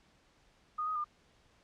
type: tone with pitch steps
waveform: sine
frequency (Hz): 1233 / 1255 / 1205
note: D#6 / D#6 / D6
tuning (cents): -16 / +15 / +44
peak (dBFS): -32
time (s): 0.78-1.044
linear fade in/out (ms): 10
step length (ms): 88
effects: pink hiss -67 dBFS RMS until 1.63 s + low-pass 6000 Hz 12 dB/octave